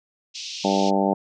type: band-pass noise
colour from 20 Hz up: white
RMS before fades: -34 dBFS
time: 0.34-0.91 s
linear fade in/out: 20 ms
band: 2600 to 6000 Hz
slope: 48 dB/octave
type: harmonic tone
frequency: 98 Hz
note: G2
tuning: in tune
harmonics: 2 / 3 / 4 / 5 / 6 / 7 / 8 / 9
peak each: -23 / -26 / -27 / -29 / -26 / -28 / -26 / -28 dBFS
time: 0.64-1.14 s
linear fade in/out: 10 ms
effects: none

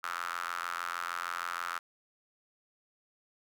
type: tone with high-pass filter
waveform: square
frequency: 43.22 Hz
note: F1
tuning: 17 cents flat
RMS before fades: -37 dBFS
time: 0.03-1.79 s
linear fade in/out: 10 ms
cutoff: 1300 Hz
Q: 5.8
effects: none

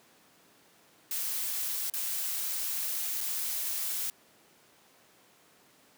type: noise with dropouts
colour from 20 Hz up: blue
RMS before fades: -33 dBFS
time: 1.11-4.1 s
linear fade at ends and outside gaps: 1 ms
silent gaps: 1.899-1.937 / 3.206-3.211 s
effects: pink hiss -61 dBFS RMS until 5.97 s + high-pass 200 Hz 12 dB/octave

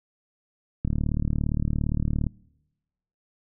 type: click train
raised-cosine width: 5 ms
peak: -13 dBFS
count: 54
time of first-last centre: 0.85-2.267 s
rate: 37.4 Hz
effects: noise-tail reverb RT60 1.0 s tail -26 dB re dry

